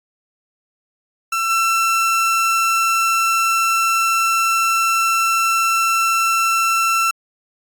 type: tone with level steps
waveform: 30% pulse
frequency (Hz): 1342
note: E6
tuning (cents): +31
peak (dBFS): -15 / -12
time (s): 1.32-7.11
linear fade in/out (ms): 5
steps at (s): 1.49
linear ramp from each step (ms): 20
effects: AAC 64 kbps